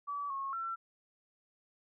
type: tone with pitch steps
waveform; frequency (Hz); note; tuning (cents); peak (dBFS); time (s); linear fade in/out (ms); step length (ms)
sine; 1147 / 1091 / 1348; D6 / C#6 / E6; -41 / -28 / +38; -35; 0.07-0.76; 20; 230
effects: none